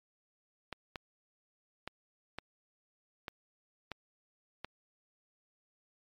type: clicks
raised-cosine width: 0.3 ms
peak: -23 dBFS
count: 7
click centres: 0.727 / 0.958 / 1.876 / 2.386 / 3.282 / 3.917 / 4.646 s
effects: MP3 96 kbps